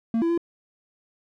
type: tone with pitch steps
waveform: triangle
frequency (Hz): 228 / 334.7 / 339.9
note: A#3 / E4 / F4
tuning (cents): -38 / +26 / -47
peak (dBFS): -18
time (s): 0.14-0.377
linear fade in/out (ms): 2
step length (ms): 79
effects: none